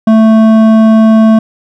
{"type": "tone with hard clipping", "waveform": "sine", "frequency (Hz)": 220.9, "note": "A3", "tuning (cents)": 7, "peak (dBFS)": -4, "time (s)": [0.07, 1.39], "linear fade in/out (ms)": 5, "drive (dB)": 10, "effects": []}